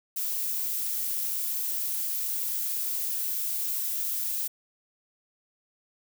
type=noise; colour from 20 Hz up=violet; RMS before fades=-30 dBFS; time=0.16-4.48 s; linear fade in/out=10 ms; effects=none